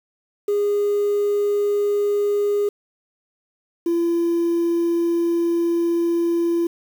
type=tone pair in turn; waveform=sine; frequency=410 / 339.5 Hz; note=G#4 / F4; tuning=-22 / -49 cents; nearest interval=minor third; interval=327 cents; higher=first; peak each=-15 dBFS; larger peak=neither; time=0.48-2.69 / 3.86-6.67 s; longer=second; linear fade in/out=5 ms; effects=tanh soft clip ceiling -15 dBFS + 7-bit